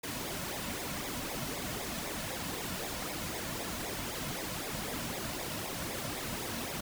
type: noise with flanger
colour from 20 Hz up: pink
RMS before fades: -38 dBFS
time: 0.03-6.81 s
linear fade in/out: 10 ms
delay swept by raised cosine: 0.67 to 2.57 ms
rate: 3.9 Hz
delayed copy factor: -0.7
effects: none